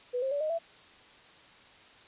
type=tone with pitch steps; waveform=sine; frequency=493.9 / 532.4 / 573.9 / 618.7 / 666.9 Hz; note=B4 / C5 / D5 / D#5 / E5; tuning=0 / +30 / -40 / -10 / +20 cents; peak=-28 dBFS; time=0.13-0.59 s; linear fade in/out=20 ms; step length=92 ms; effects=white hiss -55 dBFS RMS until 2.07 s + resampled to 8000 Hz